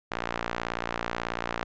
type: tone with band-pass filter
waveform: sawtooth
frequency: 58.27 Hz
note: A#1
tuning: in tune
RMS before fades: -33 dBFS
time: 0.11-1.64 s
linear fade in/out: 10 ms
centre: 1400 Hz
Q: 0.79
effects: resampled to 16000 Hz